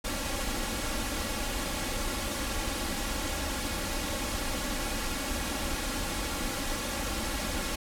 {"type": "noise with comb filter", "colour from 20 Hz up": "pink", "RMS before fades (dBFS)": -32, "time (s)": [0.04, 7.76], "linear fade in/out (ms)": 10, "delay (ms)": 3.6, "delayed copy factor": 0.65, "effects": ["low-pass 12000 Hz 12 dB/octave"]}